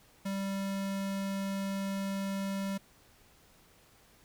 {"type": "tone", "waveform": "square", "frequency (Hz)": 195.7, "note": "G3", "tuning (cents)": -3, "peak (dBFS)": -33, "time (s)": [0.25, 2.78], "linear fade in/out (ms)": 10, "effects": ["pink hiss -62 dBFS RMS until 4.24 s"]}